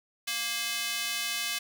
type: tone with high-pass filter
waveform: square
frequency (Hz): 233.1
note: A#3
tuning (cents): 0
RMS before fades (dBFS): -32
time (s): 0.27-1.59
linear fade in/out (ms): 10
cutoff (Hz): 2600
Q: 1.1
effects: none